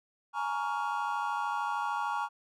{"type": "chord", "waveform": "triangle", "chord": "Bb minor seventh", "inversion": "third", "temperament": "just", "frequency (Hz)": [839.1, 932.3, 1118.8, 1398.5], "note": ["Ab5", "Bb5", "Db6", "F6"], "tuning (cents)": [18, 0, 16, 2], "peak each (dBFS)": [-33, -33, -34, -36], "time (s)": [0.33, 2.29], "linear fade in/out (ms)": 50, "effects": []}